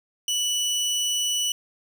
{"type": "tone", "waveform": "25% pulse", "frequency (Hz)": 2960, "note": "F#7", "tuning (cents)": 0, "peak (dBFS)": -19, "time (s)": [0.28, 1.52], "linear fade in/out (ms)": 2, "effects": []}